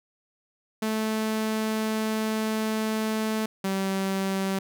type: tone pair in turn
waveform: sawtooth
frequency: 218.4 / 193.01 Hz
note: A3 / G3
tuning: -13 / -27 cents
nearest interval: major second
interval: 214 cents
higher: first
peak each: -21 dBFS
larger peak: neither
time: 0.82-3.46 / 3.64-4.59 s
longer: first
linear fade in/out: 5 ms
effects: none